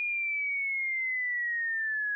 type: linear sweep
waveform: sine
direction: down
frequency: 2439 to 1661.2 Hz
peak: -28 dBFS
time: 0-2.15 s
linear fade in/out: 0 ms
effects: none